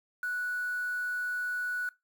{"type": "tone with quantisation", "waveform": "sine", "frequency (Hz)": 1475, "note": "F#6", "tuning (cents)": -6, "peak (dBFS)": -30, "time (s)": [0.23, 1.89], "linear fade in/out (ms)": 2, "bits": 8, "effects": ["noise-tail reverb RT60 0.2 s tail -20 dB re dry"]}